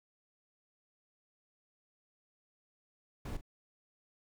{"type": "noise with echo", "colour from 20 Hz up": "brown", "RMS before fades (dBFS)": -39, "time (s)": [3.25, 3.37], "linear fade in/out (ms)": 5, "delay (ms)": 41, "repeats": 1, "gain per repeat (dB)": -13, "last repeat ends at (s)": 3.411, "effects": []}